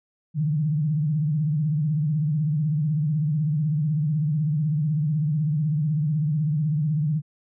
sine tone with vibrato, 151.8 Hz, D#3, 42 cents flat, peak -20 dBFS, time 0.34-7.22 s, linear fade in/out 50 ms, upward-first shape sine, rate 16 Hz, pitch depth 120 cents each way, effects none

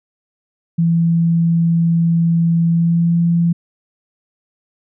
sine tone with pitch glide, 167.3 to 169.73 Hz, E3 to F3, +26 to -49 cents, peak -11 dBFS, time 0.78-3.53 s, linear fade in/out 10 ms, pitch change +25 cents, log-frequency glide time 2.67-3.18 s, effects none

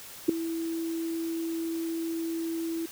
sine tone with ADSR envelope, 329.6 Hz, E4, in tune, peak -13 dBFS, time 0.28-2.86 s, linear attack 13 ms, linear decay 3 ms, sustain -16 dB, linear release 6 ms, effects white hiss -45 dBFS RMS until 2.91 s

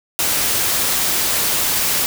white noise, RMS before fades -18 dBFS, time 0.19-2.06 s, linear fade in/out 0 ms, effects none

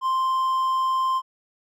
triangle tone, 1046.5 Hz, C6, in tune, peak -18 dBFS, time 0.01-1.22 s, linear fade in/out 50 ms, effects none

